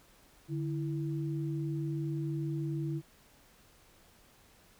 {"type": "tone pair together", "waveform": "sine", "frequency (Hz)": [146.82, 329.6], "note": ["D3", "E4"], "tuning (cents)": [0, 0], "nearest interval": "octave + major second", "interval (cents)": 1400, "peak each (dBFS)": [-33, -37], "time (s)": [0.48, 3.02], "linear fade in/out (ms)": 50, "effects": ["pink hiss -62 dBFS RMS until 4.79 s"]}